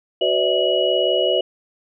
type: tone cluster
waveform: sine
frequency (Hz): 373.5 / 500 / 578 / 643 / 2918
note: F#4 / B4 / D5 / E5 / F#7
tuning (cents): +16 / +21 / -28 / -43 / -25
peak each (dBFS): -22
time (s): 0.21-1.41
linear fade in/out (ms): 5
effects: none